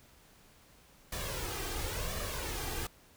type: noise with flanger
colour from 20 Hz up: pink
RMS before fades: -37 dBFS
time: 1.12-2.87 s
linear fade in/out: 5 ms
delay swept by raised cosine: 1.7 to 2.55 ms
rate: 0.95 Hz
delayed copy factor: +0.6
effects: pink hiss -61 dBFS RMS until 3.16 s